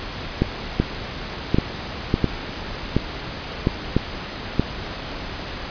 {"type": "clicks", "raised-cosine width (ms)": 3, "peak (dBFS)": -3, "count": 10, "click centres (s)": [0.42, 0.8, 1.545, 1.585, 2.141, 2.243, 2.966, 3.671, 3.966, 4.596], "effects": ["pink hiss -31 dBFS RMS until 5.7 s", "resampled to 11025 Hz"]}